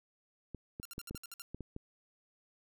clicks, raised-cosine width 3 ms, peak -29 dBFS, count 8, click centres 0.547 / 0.799 / 0.981 / 1.11 / 1.148 / 1.546 / 1.607 / 1.764 s
5% pulse tone bursts, 1384 Hz, F6, 16 cents flat, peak -33 dBFS, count 8, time 0.83-1.42 s, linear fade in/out 0 ms, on 23 ms, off 58 ms
effects none

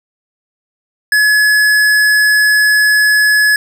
sine tone with tanh clipping, 1700 Hz, G#6, 40 cents sharp, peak -9 dBFS, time 1.12-3.56 s, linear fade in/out 2 ms, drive 18 dB, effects none

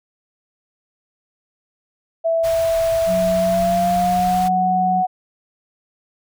sine tone with pitch glide, 659.3 to 740 Hz, E5 to F#5, 0 to 0 cents, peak -15 dBFS, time 2.24-5.07 s, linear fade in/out 20 ms, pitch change +200 cents, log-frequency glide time 3.35-4.48 s
pink band-stop noise, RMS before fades -32 dBFS, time 2.43-4.49 s, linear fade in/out 20 ms, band 140 to 790 Hz, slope 96 dB/octave
sine tone, 183.5 Hz, F#3, 14 cents flat, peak -22 dBFS, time 3.06-5.04 s, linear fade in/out 50 ms
effects none

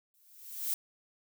violet noise with exponential growth, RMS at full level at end -30 dBFS, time 0.14-0.74 s, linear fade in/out 1 ms, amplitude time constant 130 ms, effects none

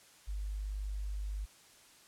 sine tone, 50.6 Hz, G#1, 44 cents flat, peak -35 dBFS, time 0.27-1.46 s, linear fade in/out 20 ms, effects white hiss -60 dBFS RMS until 2.07 s + low-pass 10000 Hz 12 dB/octave

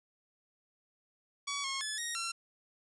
10% pulse tone with pitch steps, 1133 / 1083 / 1721 / 1875 / 1359 Hz, C#6 / C#6 / A6 / A#6 / F6, +37 / -41 / -39 / +10 / -48 cents, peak -26 dBFS, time 1.47-2.32 s, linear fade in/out 10 ms, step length 170 ms, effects resampled to 24000 Hz

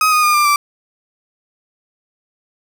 35% pulse tone with pitch steps, 1261 / 1237.2 / 1213.8 / 1190.9 / 1168.4 Hz, D#6 / D#6 / D#6 / D6 / D6, +23 / -10 / -43 / +24 / -9 cents, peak -9 dBFS, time 0.01-0.56 s, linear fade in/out 2 ms, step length 110 ms, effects none

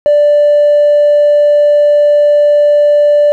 sine tone with hard clipping, 587.3 Hz, D5, in tune, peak -5 dBFS, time 0.06-3.32 s, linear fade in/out 0 ms, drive 1 dB, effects none

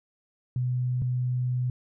sine tone pair in turn, 125.2 / 125.2 Hz, B2 / B2, +24 / +24 cents, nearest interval unison, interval 0 cents, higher neither, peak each -24 dBFS, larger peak neither, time 0.56-1.02 / 1.02-1.7 s, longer second, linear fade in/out 2 ms, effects none

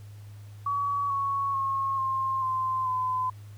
sine tone with pitch steps, 1133 / 1109 / 1085.6 / 1062.6 / 1040.2 / 1018.2 Hz, C#6 / C#6 / C#6 / C6 / C6 / C6, +37 / 0 / -36 / +26 / -10 / -47 cents, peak -25 dBFS, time 0.66-3.3 s, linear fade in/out 5 ms, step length 440 ms, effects added 103 Hz sine -42 dBFS peak until 3.57 s + pink hiss -59 dBFS RMS until 3.57 s

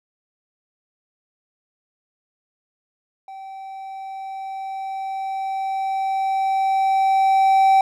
triangle tone with level ramp, 773 Hz, G5, 24 cents flat, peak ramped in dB -32 to -9 dBFS, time 3.28-7.81 s, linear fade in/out 2 ms, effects none

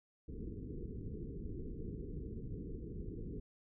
pink low-pass noise, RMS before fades -44 dBFS, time 0.28-3.4 s, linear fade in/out 5 ms, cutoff 460 Hz, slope 96 dB/octave, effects none

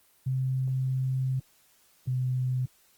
sine tone pair in turn, 130.81 / 127.67 Hz, C3 / C3, 0 / -42 cents, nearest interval unison, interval 42 cents, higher first, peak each -25 dBFS, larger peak neither, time 0.26-1.4 / 2.07-2.66 s, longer first, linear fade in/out 10 ms, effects white hiss -63 dBFS RMS until 2.97 s + Opus 24 kbps

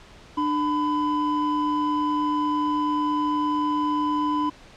triangle tone pair together, 298.5 / 1004 Hz, D4 / B5, +28 / +28 cents, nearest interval octave + major sixth, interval 2100 cents, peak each -22 dBFS, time 0.37-4.5 s, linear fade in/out 10 ms, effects pink hiss -48 dBFS RMS until 4.76 s + low-pass 5000 Hz 12 dB/octave

